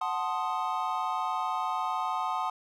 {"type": "chord", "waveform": "triangle", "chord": "F# diminished seventh", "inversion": "none", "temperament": "equal", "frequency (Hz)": [740, 880, 1046.5, 1244.5], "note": ["F#5", "A5", "C6", "Eb6"], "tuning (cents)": [0, 0, 0, 0], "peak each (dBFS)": -32, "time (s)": [0.01, 2.5], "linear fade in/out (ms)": 5, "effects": []}